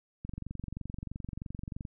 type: click train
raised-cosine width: 5 ms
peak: -26 dBFS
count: 38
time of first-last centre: 0.25-1.852 s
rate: 23.1 Hz
effects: none